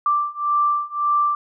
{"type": "beating tone pair", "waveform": "sine", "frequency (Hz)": [1174.7, 1176.5], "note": ["D6", "D6"], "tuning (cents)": [0, 3], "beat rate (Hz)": 1.8, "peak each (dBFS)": [-21, -20], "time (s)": [0.06, 1.35], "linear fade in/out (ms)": 2, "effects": []}